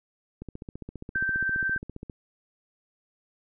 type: click train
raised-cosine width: 3 ms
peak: -25 dBFS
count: 26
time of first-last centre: 0.42-2.098 s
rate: 14.9 Hz
type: tone with tremolo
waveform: sine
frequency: 1559 Hz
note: G6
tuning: 10 cents flat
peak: -23 dBFS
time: 1.15-1.78 s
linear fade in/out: 5 ms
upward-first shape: sine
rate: 16 Hz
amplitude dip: 35%
effects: none